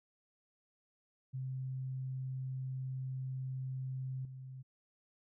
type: tone with level steps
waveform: sine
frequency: 130.81 Hz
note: C3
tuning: in tune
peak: -37 / -45 dBFS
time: 1.33-4.63 s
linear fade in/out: 20 ms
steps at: 4.25 s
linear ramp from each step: 2 ms
effects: none